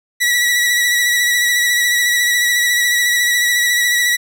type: tone with vibrato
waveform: sawtooth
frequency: 1941 Hz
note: B6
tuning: 31 cents flat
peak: -9 dBFS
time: 0.2-4.17 s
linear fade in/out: 20 ms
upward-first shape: sine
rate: 14 Hz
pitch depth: 28 cents each way
effects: none